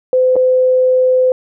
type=tone with dropouts; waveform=sine; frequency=511 Hz; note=C5; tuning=41 cents flat; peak=-8 dBFS; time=0.13-1.32 s; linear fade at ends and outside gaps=1 ms; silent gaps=0.357-0.364 s; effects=none